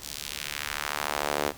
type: tone with high-pass filter sweep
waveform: sawtooth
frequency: 73.42 Hz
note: D2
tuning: in tune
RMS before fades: -32 dBFS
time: 0-1.53 s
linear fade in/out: 50 ms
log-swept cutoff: 5300 to 400 Hz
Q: 1.1
effects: pink hiss -47 dBFS RMS until 1.57 s